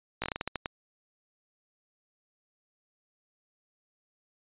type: slowing click train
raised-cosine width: 0.3 ms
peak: -15 dBFS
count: 10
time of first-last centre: 0.22-0.659 s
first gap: 17 ms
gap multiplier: 1.25
effects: resampled to 8000 Hz